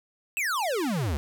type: exponential sweep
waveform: square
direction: down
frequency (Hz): 2739 to 65.41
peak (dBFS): -26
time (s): 0.37-1.17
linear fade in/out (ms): 0
effects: none